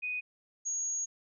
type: tone pair in turn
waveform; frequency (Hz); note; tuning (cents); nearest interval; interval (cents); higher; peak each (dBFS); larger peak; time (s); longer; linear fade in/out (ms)
sine; 2489 / 6628; D#7 / G#8; 0 / -4; octave + perfect fourth; 1696; second; -32 / -31; second; 0.02-0.21 / 0.65-1.06; second; 20
effects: none